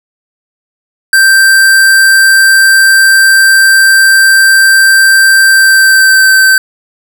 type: tone with pitch glide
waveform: square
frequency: 1568 to 1549.1 Hz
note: G6 to G6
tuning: 0 to -21 cents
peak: -3 dBFS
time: 1.13-6.58 s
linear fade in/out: 2 ms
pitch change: -21 cents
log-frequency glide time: 5.47-6.31 s
effects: none